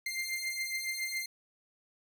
sawtooth beating tone pair, 2093 / 2100.2 Hz, C7 / C7, 0 / +6 cents, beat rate 7.2 Hz, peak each -35 / -32 dBFS, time 0.06-1.26 s, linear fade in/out 5 ms, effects none

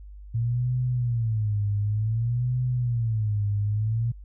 sine tone with vibrato, 113.4 Hz, A#2, 47 cents flat, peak -22 dBFS, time 0.34-4.12 s, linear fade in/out 10 ms, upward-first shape sine, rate 0.55 Hz, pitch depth 180 cents each way, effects added 50 Hz sine -40 dBFS peak until 4.24 s

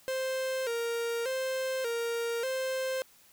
45% pulse tone with vibrato, 493.9 Hz, B4, in tune, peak -30 dBFS, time 0.08-3.02 s, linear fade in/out 0 ms, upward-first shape square, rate 0.85 Hz, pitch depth 100 cents each way, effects white hiss -60 dBFS RMS until 3.32 s

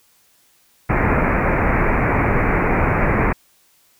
pink low-pass noise, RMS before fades -17 dBFS, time 0.89-3.33 s, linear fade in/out 10 ms, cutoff 2400 Hz, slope 96 dB/octave, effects white hiss -57 dBFS RMS until 3.99 s

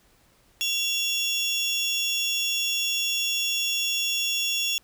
30% pulse tone pair together, 2752 / 3385 Hz, F7 / G#7, -26 / +32 cents, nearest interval major third, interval 358 cents, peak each -24 dBFS, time 0.61-4.78 s, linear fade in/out 0 ms, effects pink hiss -61 dBFS RMS until 4.83 s

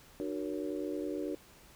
harmonic tone with a mistuned harmonic, 92.6 Hz, F#2, 2 cents sharp, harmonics 3 / 4 / 5 / 6, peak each -37 / -39 / -41 / -43 dBFS, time 0.2-1.35 s, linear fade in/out 0 ms, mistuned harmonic 3, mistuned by +140 cents, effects pink hiss -58 dBFS RMS until 1.75 s

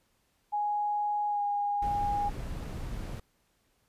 sine tone with pitch glide, 830.6 to 817.7 Hz, G#5 to G#5, 0 to -27 cents, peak -27 dBFS, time 0.52-2.3 s, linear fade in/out 20 ms, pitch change -27 cents, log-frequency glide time 1.28-1.42 s
brown noise, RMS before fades -37 dBFS, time 1.82-3.2 s, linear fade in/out 5 ms
effects pink hiss -72 dBFS RMS until 3.88 s + resampled to 32000 Hz

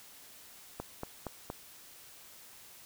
click train, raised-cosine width 1 ms, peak -23 dBFS, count 4, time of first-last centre 0.8-1.501 s, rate 4.28 Hz, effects white hiss -54 dBFS RMS until 2.85 s

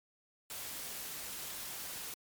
white noise, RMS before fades -43 dBFS, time 0.5-2.14 s, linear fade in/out 2 ms, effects MP3 96 kbps

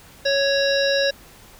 harmonic tone, 554.4 Hz, C#5, in tune, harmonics 1 / 3 / 5 / 7 / 9 / 10, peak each -19 / -24 / -31 / -26 / -31 / -28 dBFS, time 0.25-1.11 s, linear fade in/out 10 ms, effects pink hiss -47 dBFS RMS until 1.59 s

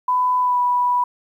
sine tone with pitch glide, 1000 to 982.8 Hz, B5 to B5, +21 to -9 cents, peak -15 dBFS, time 0.08-1.04 s, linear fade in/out 5 ms, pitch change -30 cents, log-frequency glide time 0.4-0.59 s, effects 9-bit

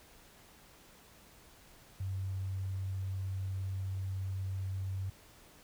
sine tone, 95.5 Hz, G2, 45 cents flat, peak -34 dBFS, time 2-5.1 s, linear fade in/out 5 ms, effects pink hiss -59 dBFS RMS until 5.63 s

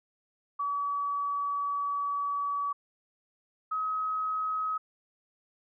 sine tone pair in turn, 1141 / 1271.9 Hz, C#6 / D#6, +50 / +38 cents, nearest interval major second, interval 188 cents, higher second, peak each -28 dBFS, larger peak neither, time 0.59-2.73 / 3.71-4.78 s, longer first, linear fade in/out 10 ms, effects none

